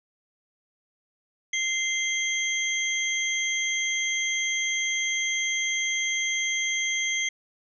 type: tone cluster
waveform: sine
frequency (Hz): 2079 / 3241 / 6280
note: C7 / G#7 / G8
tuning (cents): -12 / -43 / +2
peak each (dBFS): -26 / -31 / -31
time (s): 1.53-7.29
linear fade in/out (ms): 5
effects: none